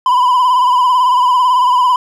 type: tone with vibrato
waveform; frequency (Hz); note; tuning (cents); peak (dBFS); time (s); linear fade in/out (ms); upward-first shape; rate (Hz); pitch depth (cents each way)
triangle; 1000; B5; +21; -6; 0.06-1.96; 2; sine; 18; 55
effects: none